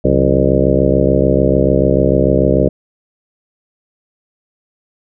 harmonic tone with a mistuned harmonic, 66.8 Hz, C2, 36 cents sharp, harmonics 1 / 2 / 3 / 4 / 5 / 6 / 7 / 8 / 9, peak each -18 / -18 / -18 / -18 / -18 / -18 / -18 / -18 / -18 dBFS, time 0.04-2.69 s, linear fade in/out 10 ms, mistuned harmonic 3, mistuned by -130 cents, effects none

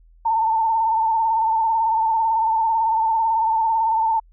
sine tone with vibrato, 895 Hz, A5, 29 cents sharp, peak -16 dBFS, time 0.25-4.2 s, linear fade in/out 10 ms, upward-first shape sine, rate 18 Hz, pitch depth 50 cents each way, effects added 41 Hz sine -48 dBFS peak until 4.32 s

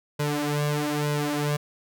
sawtooth tone with flanger, 147.6 Hz, D3, 9 cents sharp, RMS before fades -26 dBFS, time 0.19-1.57 s, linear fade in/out 10 ms, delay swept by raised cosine 2 to 5 ms, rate 1.1 Hz, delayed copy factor +0.9, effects none

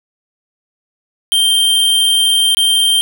square tone with dropouts, 3158 Hz, G7, 12 cents sharp, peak -10 dBFS, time 1.32-3.01 s, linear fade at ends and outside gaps 0 ms, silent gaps 2.548-2.57 s, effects none

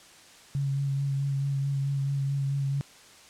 sine tone with vibrato, 138.59 Hz, C#3, in tune, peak -25 dBFS, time 0.55-2.81 s, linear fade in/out 0 ms, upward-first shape sine, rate 4.6 Hz, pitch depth 19 cents each way, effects white hiss -52 dBFS RMS until 3.29 s + low-pass 8000 Hz 12 dB/octave

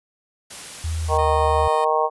white noise, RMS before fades -36 dBFS, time 0.5-1.18 s, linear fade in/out 10 ms
sine tone with pitch glide, 81 to 76.99 Hz, E2 to D#2, -30 to -18 cents, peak -22 dBFS, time 0.84-1.68 s, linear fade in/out 5 ms, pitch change -88 cents, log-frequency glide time 1.11-1.28 s
harmonic tone, 155.56 Hz, D#3, in tune, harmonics 3 / 4 / 5 / 6 / 7, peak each -23 / -23 / -23 / -23 / -23 dBFS, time 1.08-2.1 s, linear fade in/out 50 ms
10% pulse tone, 615 Hz, D#5, 20 cents flat, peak -24 dBFS, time 1.18-1.85 s, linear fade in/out 10 ms
effects resampled to 24000 Hz

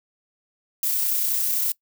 violet noise with amplitude modulation, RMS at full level -22 dBFS, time 0.83-1.72 s, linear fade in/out 2 ms, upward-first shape sine, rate 31.5 Hz, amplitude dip 25%, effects noise-tail reverb RT60 0.1 s tail -22 dB re dry

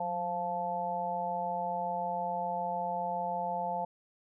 harmonic tone with a mistuned harmonic, 174.61 Hz, F3, in tune, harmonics 1 / 3 / 4 / 5, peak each -43 / -39 / -35 / -34 dBFS, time 0-3.85 s, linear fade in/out 5 ms, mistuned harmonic 1, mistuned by +60 cents, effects none

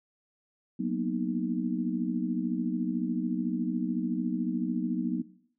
sine chord, B major seventh, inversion second, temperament equal, 185 / 233.1 / 246.9 / 311.1 Hz, F#3 / A#3 / B3 / D#4, 0 / 0 / 0 / 0 cents, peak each -32 / -33 / -32 / -35 dBFS, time 0.79-5.22 s, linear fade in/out 10 ms, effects noise-tail reverb RT60 0.6 s tail -18 dB re dry

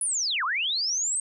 sine linear two-way sweep, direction down then up, 10290 to 987.8 to 8500 Hz, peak -24 dBFS, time 0.01-1.2 s, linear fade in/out 2 ms, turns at 0.44 s, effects none

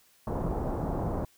pink low-pass noise, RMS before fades -31 dBFS, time 0.27-1.25 s, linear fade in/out 2 ms, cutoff 930 Hz, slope 24 dB/octave, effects white hiss -63 dBFS RMS until 1.37 s

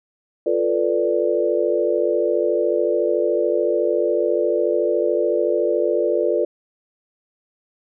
sine chord, B half-diminished seventh, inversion second, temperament equal, 349.2 / 440 / 493.9 / 587.3 Hz, F4 / A4 / B4 / D5, 0 / 0 / 0 / 0 cents, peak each -22 dBFS, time 0.46-6.45 s, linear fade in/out 5 ms, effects none

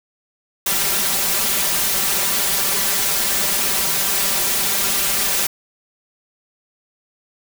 white noise with comb filter, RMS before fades -19 dBFS, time 0.66-5.47 s, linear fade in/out 5 ms, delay 5.1 ms, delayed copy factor +1, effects none

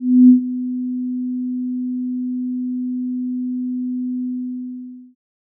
sine tone with ADSR envelope, 250.9 Hz, B3, 28 cents sharp, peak -3 dBFS, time 0-5.15 s, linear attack 290 ms, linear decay 110 ms, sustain -17 dB, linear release 910 ms, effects none

